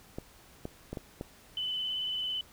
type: clicks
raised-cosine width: 2 ms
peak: -23 dBFS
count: 5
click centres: 0.185 / 0.654 / 0.93 / 0.972 / 1.211 s
type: tone with vibrato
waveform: sine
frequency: 3015 Hz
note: F#7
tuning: 32 cents sharp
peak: -31 dBFS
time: 1.57-2.41 s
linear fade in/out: 2 ms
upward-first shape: square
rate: 18 Hz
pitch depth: 17 cents each way
effects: pink hiss -57 dBFS RMS until 2.52 s